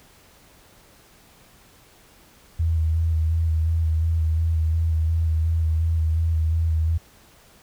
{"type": "tone with vibrato", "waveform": "sine", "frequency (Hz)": 80.9, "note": "E2", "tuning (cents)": -32, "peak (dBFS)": -18, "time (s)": [2.59, 6.98], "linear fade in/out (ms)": 10, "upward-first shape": "square", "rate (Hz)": 2.8, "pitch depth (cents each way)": 24, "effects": ["pink hiss -53 dBFS RMS until 7.62 s"]}